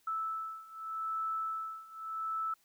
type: beating tone pair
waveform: sine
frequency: 1313 / 1313.83 Hz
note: E6 / E6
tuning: -7 / -6 cents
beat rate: 0.83 Hz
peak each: -39 / -37 dBFS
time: 0.07-2.54 s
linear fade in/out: 5 ms
effects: white hiss -70 dBFS RMS until 2.64 s